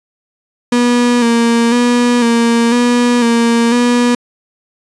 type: tone with vibrato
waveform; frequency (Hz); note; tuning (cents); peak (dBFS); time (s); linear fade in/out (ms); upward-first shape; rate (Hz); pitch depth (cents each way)
35% pulse; 237.7; A#3; +34; -7; 0.72-4.15; 5; square; 1; 34
effects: resampled to 22050 Hz